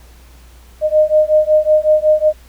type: beating tone pair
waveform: sine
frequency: 612 / 617.4 Hz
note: D#5 / D#5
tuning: -29 / -14 cents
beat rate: 5.4 Hz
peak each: -12 dBFS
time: 0.81-2.33 s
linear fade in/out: 50 ms
effects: added 60 Hz sine -40 dBFS peak until 2.48 s + pink hiss -48 dBFS RMS until 2.48 s